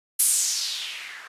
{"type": "noise with low-pass filter sweep", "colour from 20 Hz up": "violet", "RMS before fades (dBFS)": -26, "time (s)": [0.19, 1.28], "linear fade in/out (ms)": 10, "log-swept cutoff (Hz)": [11000, 1400], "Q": 2.9, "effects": ["resampled to 32000 Hz"]}